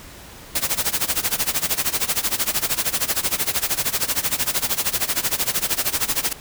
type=noise with tremolo; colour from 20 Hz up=white; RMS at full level=-19 dBFS; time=0.55-6.33 s; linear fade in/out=5 ms; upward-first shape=sine; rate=13 Hz; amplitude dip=90%; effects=pink hiss -41 dBFS RMS until 6.4 s